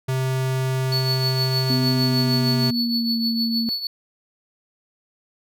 square tone, 130.81 Hz, C3, in tune, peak -21 dBFS, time 0.08-2.71 s, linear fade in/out 10 ms
triangle tone with tremolo, 4435 Hz, C#8, in tune, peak -19 dBFS, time 0.92-3.87 s, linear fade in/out 2 ms, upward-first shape triangle, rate 6.5 Hz, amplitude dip 75%
sine tone with pitch glide, 253.3 to 229.6 Hz, B3 to A#3, +44 to -26 cents, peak -21 dBFS, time 1.7-3.69 s, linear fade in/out 0 ms, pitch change -170 cents, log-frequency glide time 1.99-3.18 s
effects none

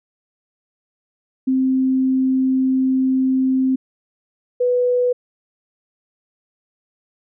sine tone pair in turn, 261.6 / 493.8 Hz, C4 / B4, 0 / 0 cents, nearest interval major seventh, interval 1100 cents, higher second, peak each -14 dBFS, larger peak neither, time 1.47-3.76 / 4.6-5.13 s, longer first, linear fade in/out 10 ms, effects none

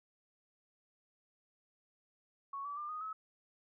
sine tone with pitch steps, 1108.7 / 1151.1 / 1195.2 / 1240.9 / 1288.4 Hz, C#6 / D6 / D6 / D#6 / E6, 0 / -35 / +30 / -5 / -40 cents, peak -39 dBFS, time 2.53-3.13 s, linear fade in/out 5 ms, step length 120 ms, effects none

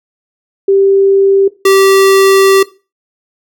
sine / square tone pair in turn, 392 / 388.4 Hz, G4 / G4, 0 / -16 cents, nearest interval unison, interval 16 cents, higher first, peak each -5 dBFS, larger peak neither, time 0.68-1.48 / 1.65-2.63 s, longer second, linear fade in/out 5 ms, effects noise-tail reverb RT60 0.3 s tail -18 dB re dry

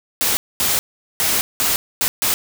white noise bursts at uneven times, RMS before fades -18 dBFS, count 6, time 0.21-0.37 / 0.6-0.79 / 1.2-1.41 / 1.6-1.76 / 2.01-2.08 / 2.22-2.34 s, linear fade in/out 0 ms, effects none

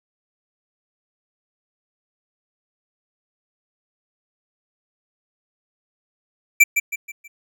square tone with echo, 2341 Hz, D7, 6 cents flat, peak -8 dBFS, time 6.6-6.64 s, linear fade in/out 10 ms, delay 160 ms, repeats 4, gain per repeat -8 dB, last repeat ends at 7.28 s, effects none

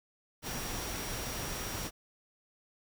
sine tone in noise, 5660 Hz, F8, 22 cents sharp, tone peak -46 dBFS, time 0.42-1.91 s, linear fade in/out 50 ms, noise pink, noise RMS -38 dBFS, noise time 0.42-1.91 s, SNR -11 dB, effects none

